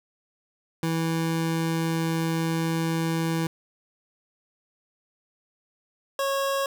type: tone pair in turn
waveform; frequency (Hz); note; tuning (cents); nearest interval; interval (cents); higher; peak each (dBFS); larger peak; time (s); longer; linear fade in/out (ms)
25% pulse; 163.7 / 549.1; E3 / C#5; -12 / -17; octave + major sixth; 2095; second; -20; neither; 0.83-3.47 / 6.19-6.66; first; 2
effects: none